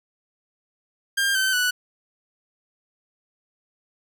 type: tone with pitch steps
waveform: sawtooth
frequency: 1600 / 1539.3 / 1480.8 Hz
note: G6 / G6 / F#6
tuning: +35 / -32 / +1 cents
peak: -16 dBFS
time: 1.17-1.71 s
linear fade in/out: 10 ms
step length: 180 ms
effects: none